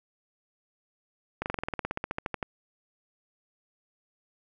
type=slowing click train; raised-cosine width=0.5 ms; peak=-15 dBFS; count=18; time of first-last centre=1.42-2.428 s; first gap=39 ms; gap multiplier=1.05; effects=none